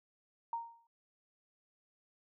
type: tone with exponential decay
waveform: sine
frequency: 928 Hz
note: A#5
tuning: 8 cents flat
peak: -32 dBFS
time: 0.53-0.87 s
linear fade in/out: 2 ms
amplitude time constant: 72 ms
effects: none